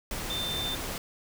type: tone in noise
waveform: sine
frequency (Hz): 3572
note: A7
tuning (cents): +25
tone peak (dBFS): -31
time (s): 0.3-0.75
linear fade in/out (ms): 2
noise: pink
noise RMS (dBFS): -35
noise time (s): 0.11-0.98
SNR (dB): +1
effects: none